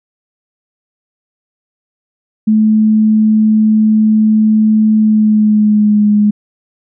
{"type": "tone with pitch glide", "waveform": "sine", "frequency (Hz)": [216.4, 208.5], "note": ["A3", "G#3"], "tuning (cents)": [-29, 7], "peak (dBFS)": -6, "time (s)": [2.47, 6.31], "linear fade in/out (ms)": 10, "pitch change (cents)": -64, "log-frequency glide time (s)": [4.97, 6.08], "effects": []}